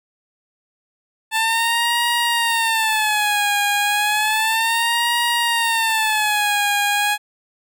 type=tone with vibrato; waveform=15% pulse; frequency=880 Hz; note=A5; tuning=in tune; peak=-10 dBFS; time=1.31-7.18 s; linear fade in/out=50 ms; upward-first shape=sine; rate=0.32 Hz; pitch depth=130 cents each way; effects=none